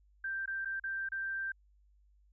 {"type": "tone with dropouts", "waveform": "sine", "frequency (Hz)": 1572, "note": "G6", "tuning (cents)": 4, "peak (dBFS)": -34, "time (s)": [0.24, 1.52], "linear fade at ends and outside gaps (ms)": 5, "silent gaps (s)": [[0.459, 0.476], [0.649, 0.655], [0.798, 0.838], [1.089, 1.119]], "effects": ["added 50 Hz sine -63 dBFS peak until 2.32 s"]}